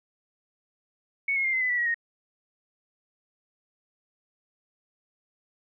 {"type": "tone with pitch steps", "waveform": "sine", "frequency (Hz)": [2217, 2163, 2110, 2058, 2007, 1958.1, 1910, 1863.2], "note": ["C#7", "C#7", "C7", "C7", "B6", "B6", "A#6", "A#6"], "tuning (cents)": [0, -43, 14, -29, 27, -15, 42, -1], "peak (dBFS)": -23, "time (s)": [1.28, 1.944], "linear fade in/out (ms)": 5, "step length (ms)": 83, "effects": []}